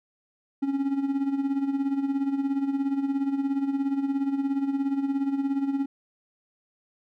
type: tone with tremolo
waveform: triangle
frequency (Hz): 275.6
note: C#4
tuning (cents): -10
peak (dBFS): -19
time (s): 0.62-5.86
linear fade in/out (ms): 10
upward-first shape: sine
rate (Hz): 17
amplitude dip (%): 65
effects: none